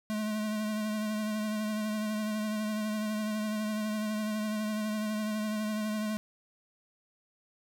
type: tone with vibrato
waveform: square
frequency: 213.9 Hz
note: A3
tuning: 49 cents flat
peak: -31 dBFS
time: 0.1-6.17 s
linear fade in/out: 0 ms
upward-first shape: triangle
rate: 12 Hz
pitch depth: 32 cents each way
effects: none